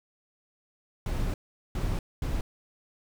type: noise bursts at uneven times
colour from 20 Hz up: brown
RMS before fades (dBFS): -29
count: 3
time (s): 1.06-1.34 / 1.75-1.99 / 2.22-2.41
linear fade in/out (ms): 2
effects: none